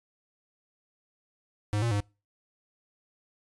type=tone with pitch steps; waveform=square; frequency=104.4 / 117.3 / 102.4 Hz; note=G#2 / A#2 / G#2; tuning=+10 / +11 / -24 cents; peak=-26 dBFS; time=1.73-2.003 s; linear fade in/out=0 ms; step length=91 ms; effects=noise-tail reverb RT60 0.3 s tail -25 dB re dry + resampled to 24000 Hz